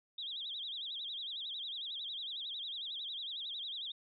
sine tone with vibrato, 3525 Hz, A7, 2 cents sharp, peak -39 dBFS, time 0.18-3.92 s, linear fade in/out 5 ms, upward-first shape sine, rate 11 Hz, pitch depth 190 cents each way, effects none

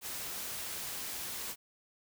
white noise, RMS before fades -40 dBFS, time 0.01-1.56 s, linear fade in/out 50 ms, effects none

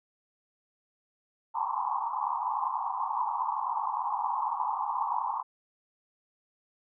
white band-pass noise, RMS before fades -31 dBFS, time 1.54-5.43 s, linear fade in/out 20 ms, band 810 to 1100 Hz, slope 96 dB/octave, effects none

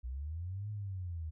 sine linear two-way sweep, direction up then down, 58.27 to 106.6 to 77 Hz, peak -37 dBFS, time 0.03-1.31 s, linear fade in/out 20 ms, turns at 0.7 s, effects none

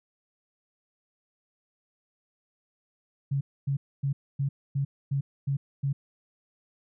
sine tone bursts, 138.59 Hz, C#3, in tune, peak -24 dBFS, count 8, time 3.31-5.93 s, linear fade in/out 10 ms, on 100 ms, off 260 ms, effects none

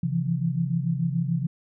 sine tone cluster, 134.1 / 165.1 / 172 Hz, C3 / E3 / F3, +43 / +3 / -26 cents, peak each -27 dBFS, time 0.03-1.47 s, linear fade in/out 5 ms, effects none

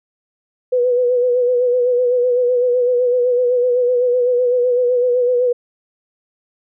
sine tone with vibrato, 493.9 Hz, B4, in tune, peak -12 dBFS, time 0.72-5.53 s, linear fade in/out 10 ms, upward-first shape sine, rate 7.9 Hz, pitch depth 42 cents each way, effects none

